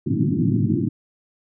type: band-pass noise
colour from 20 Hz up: pink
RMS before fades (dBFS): -20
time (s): 0.06-0.89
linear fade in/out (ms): 10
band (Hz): 100 to 350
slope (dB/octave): 96
effects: none